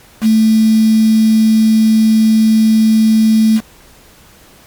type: tone with quantisation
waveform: sine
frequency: 220 Hz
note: A3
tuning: in tune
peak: -6 dBFS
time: 0.21-3.61 s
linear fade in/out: 50 ms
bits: 4
effects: pink hiss -43 dBFS RMS until 4.66 s + MP3 96 kbps